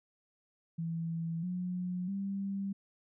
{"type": "tone with pitch steps", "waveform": "sine", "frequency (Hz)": [165.4, 180.37, 196.69], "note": ["E3", "F#3", "G3"], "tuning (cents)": [6, -44, 6], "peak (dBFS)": -33, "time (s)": [0.78, 2.73], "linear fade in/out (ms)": 10, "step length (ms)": 650, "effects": []}